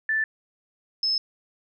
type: tone pair in turn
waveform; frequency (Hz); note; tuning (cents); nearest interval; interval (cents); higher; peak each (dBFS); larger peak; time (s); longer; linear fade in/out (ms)
sine; 1760 / 5207; A6 / E8; 0 / -22; octave + perfect fifth; 1878; second; -21; neither; 0.09-0.24 / 1.03-1.18; neither; 2
effects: none